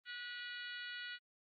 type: harmonic tone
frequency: 486.3 Hz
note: B4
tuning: 27 cents flat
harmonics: 3 / 4 / 5 / 6 / 7 / 8 / 9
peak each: -47 / -50 / -56 / -51 / -56 / -55 / -56 dBFS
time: 0.05-1.19 s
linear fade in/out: 50 ms
effects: Opus 32 kbps